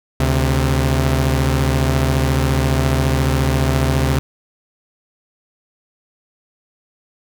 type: tone pair together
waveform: sawtooth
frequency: 73.42 / 132.38 Hz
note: D2 / C3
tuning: 0 / +21 cents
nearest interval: minor seventh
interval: 1021 cents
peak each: -13 dBFS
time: 0.2-4.19 s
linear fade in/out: 0 ms
effects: none